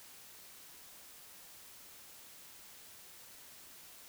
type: silence
effects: white hiss -55 dBFS RMS until 4.08 s